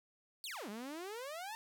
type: exponential two-way sweep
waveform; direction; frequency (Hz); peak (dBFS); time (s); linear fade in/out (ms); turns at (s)
sawtooth; down then up; 4699 to 197.9 to 918; -39; 0.44-1.55; 0; 0.69
effects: none